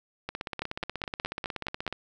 two click trains, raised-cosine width 0.3 ms, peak -15 / -17 dBFS, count 7 / 28, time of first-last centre 0.62-1.878 / 0.29-1.926 s, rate 4.77 / 16.5 Hz, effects none

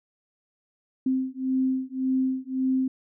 sine beating tone pair, 260.2 / 262 Hz, C4 / C4, -9 / +2 cents, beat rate 1.8 Hz, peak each -26 dBFS, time 1.06-2.88 s, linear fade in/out 5 ms, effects none

